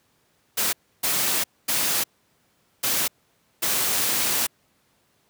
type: noise bursts at uneven times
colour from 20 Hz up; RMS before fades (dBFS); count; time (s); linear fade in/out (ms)
white; -23; 5; 0.57-0.73 / 1.03-1.44 / 1.68-2.04 / 2.83-3.08 / 3.62-4.47; 10
effects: pink hiss -65 dBFS RMS until 5.29 s + high-pass 100 Hz 12 dB/octave